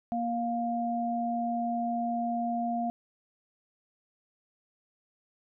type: tone pair together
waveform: sine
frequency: 236 / 702.7 Hz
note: A#3 / F5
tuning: +22 / +10 cents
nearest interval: octave + perfect fifth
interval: 1888 cents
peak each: -31 / -30 dBFS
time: 0.12-2.9 s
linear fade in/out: 0 ms
effects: none